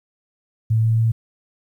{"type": "tone with pitch steps", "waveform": "sine", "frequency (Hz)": [111.5, 112.47, 113.45], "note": ["A2", "A2", "A#2"], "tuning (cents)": [23, 38, -47], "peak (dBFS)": -14, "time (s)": [0.7, 1.12], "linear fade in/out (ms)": 10, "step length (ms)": 140, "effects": ["9-bit"]}